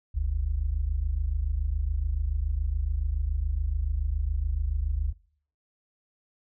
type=tone pair together; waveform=sine; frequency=46.23 / 73.3 Hz; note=F#1 / D2; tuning=-1 / -3 cents; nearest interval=minor sixth; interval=798 cents; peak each=-27 dBFS; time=0.14-5.13 s; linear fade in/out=20 ms; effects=noise-tail reverb RT60 0.6 s tail -25 dB re dry